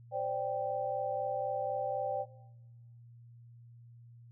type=chord; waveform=sine; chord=C suspended second; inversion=none; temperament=equal; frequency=523.3 / 587.3 / 784 Hz; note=C5 / D5 / G5; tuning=0 / 0 / 0 cents; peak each=-37 / -36 / -35 dBFS; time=0.11-2.26 s; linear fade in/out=50 ms; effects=noise-tail reverb RT60 1.0 s tail -19 dB re dry + added 118 Hz sine -52 dBFS peak until 4.31 s